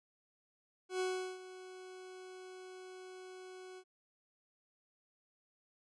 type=tone with ADSR envelope; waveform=40% pulse; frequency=370.8 Hz; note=F#4; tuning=4 cents sharp; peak=-32 dBFS; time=0.89-3.84 s; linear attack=110 ms; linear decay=380 ms; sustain=-16 dB; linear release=61 ms; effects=resampled to 22050 Hz